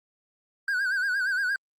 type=tone with vibrato; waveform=triangle; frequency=1546 Hz; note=G6; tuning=24 cents flat; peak=-22 dBFS; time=0.68-1.56 s; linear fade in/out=2 ms; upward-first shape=sine; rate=8.6 Hz; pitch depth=99 cents each way; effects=Opus 48 kbps